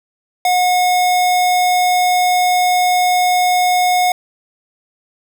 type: tone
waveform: square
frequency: 725 Hz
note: F#5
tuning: 35 cents flat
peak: -12 dBFS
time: 0.45-4.12 s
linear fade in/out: 2 ms
effects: none